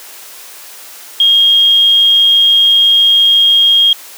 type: tone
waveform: sine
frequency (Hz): 3247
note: G#7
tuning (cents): -40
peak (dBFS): -5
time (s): 1.2-3.93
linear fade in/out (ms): 2
effects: white hiss -33 dBFS RMS until 4.17 s + high-pass 400 Hz 12 dB/octave